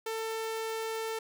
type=tone; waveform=sawtooth; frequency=446.1 Hz; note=A4; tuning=24 cents sharp; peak=-29 dBFS; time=0.06-1.19 s; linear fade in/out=5 ms; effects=none